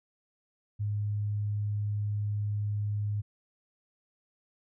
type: tone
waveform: sine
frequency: 103.83 Hz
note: G#2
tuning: in tune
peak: -28 dBFS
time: 0.79-3.22 s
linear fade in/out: 20 ms
effects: none

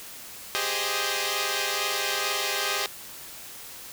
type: chord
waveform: 5% pulse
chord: Ab major seventh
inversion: third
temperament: equal with one note detuned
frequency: 392 / 414.1 / 523.3 / 622.3 Hz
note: G4 / Ab4 / C5 / Eb5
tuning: 0 / -5 / 0 / 0 cents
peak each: -20 dBFS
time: 0.55-2.86 s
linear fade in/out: 0 ms
effects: white hiss -42 dBFS RMS until 3.92 s

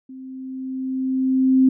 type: tone with level ramp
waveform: sine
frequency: 261.6 Hz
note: C4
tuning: in tune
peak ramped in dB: -35 to -10 dBFS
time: 0.09-1.69 s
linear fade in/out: 5 ms
effects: none

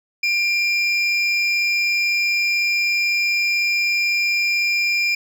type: tone pair together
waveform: triangle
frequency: 2381 / 5045 Hz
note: D7 / D#8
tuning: +23 / +23 cents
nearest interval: octave + minor second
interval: 1300 cents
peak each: -16 / -23 dBFS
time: 0.23-5.15 s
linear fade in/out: 5 ms
effects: none

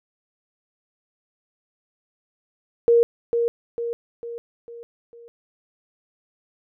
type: tone with echo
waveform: sine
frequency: 469.1 Hz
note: A#4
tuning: 11 cents sharp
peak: -12 dBFS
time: 2.88-3.03 s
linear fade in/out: 0 ms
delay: 450 ms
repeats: 5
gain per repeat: -6 dB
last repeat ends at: 5.28 s
effects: none

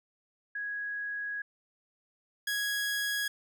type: tone pair in turn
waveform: sine / sawtooth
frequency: 1661.2 / 1661.2 Hz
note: G#6 / G#6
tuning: 0 / 0 cents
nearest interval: unison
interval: 0 cents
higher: neither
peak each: -33 / -26 dBFS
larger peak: second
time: 0.55-1.42 / 2.47-3.28 s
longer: first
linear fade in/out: 5 ms
effects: none

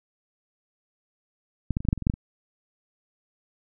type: clicks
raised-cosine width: 5 ms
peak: -12 / -12 / -20 / -20 / -6 / -8 / -22 / -19 / -9 / -9 / -22 dBFS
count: 11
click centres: 1.707 / 1.769 / 1.805 / 1.851 / 1.887 / 1.929 / 1.977 / 2.023 / 2.069 / 2.099 / 2.139 s
effects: none

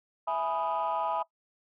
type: chord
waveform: sine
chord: E major seventh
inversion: none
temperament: equal with one note detuned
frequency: 659.3 / 835.9 / 987.8 / 1244.5 Hz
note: E5 / G#5 / B5 / D#6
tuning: 0 / +11 / 0 / 0 cents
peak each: -32 / -31 / -31 / -35 dBFS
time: 0.27-1.23 s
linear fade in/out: 10 ms
effects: noise-tail reverb RT60 0.1 s tail -20 dB re dry + tanh soft clip ceiling -22 dBFS

